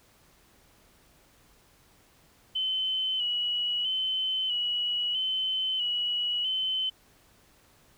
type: tone with vibrato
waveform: sine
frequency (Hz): 2992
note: F#7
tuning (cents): +19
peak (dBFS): -26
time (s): 2.55-6.9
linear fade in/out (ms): 10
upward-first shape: square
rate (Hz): 0.77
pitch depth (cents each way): 38
effects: pink hiss -61 dBFS RMS until 7.97 s